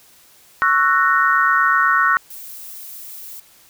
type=chord; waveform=sine; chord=F# dominant seventh; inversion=second; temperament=just; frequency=1110 / 1332 / 1480 / 1850 Hz; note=C#6 / E6 / F#6 / A#6; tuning=+2 / +18 / 0 / -14 cents; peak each=-18 / -18 / -17 / -20 dBFS; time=0.62-2.17 s; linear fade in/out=0 ms
type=noise; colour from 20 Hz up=violet; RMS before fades=-35 dBFS; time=2.3-3.4 s; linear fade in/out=5 ms
effects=white hiss -50 dBFS RMS until 3.69 s